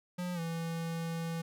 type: tone with pitch glide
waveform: square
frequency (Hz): 178.6 to 165.68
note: F3 to E3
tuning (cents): +39 to +9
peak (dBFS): -35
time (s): 0.18-1.42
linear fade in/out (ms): 10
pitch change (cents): -130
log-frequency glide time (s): 0.34-0.4
effects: none